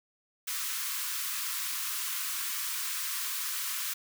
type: high-pass noise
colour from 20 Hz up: white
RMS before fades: -34 dBFS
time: 0.47-3.94 s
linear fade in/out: 10 ms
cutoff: 990 Hz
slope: 96 dB/octave
effects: none